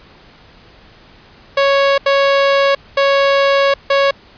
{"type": "tone bursts at uneven times", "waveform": "sawtooth", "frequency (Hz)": 554.4, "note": "C#5", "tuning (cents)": 0, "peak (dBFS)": -6, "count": 4, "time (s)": [[1.57, 1.98], [2.06, 2.75], [2.97, 3.74], [3.9, 4.11]], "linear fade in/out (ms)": 5, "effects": ["pink hiss -44 dBFS RMS until 4.37 s", "resampled to 11025 Hz"]}